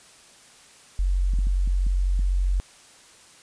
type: tone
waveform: sine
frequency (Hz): 46.04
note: F#1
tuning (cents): -8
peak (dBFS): -19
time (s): 0.99-2.6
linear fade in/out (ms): 0
type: clicks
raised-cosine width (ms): 5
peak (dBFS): -24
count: 6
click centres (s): 1.337 / 1.389 / 1.47 / 1.675 / 1.867 / 2.193
effects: white hiss -51 dBFS RMS until 3.42 s + resampled to 22050 Hz